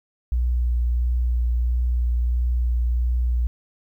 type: tone with vibrato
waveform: sine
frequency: 60.3 Hz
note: B1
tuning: 41 cents flat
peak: -18 dBFS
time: 0.32-3.47 s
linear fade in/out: 0 ms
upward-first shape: sine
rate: 1.5 Hz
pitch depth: 16 cents each way
effects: 10-bit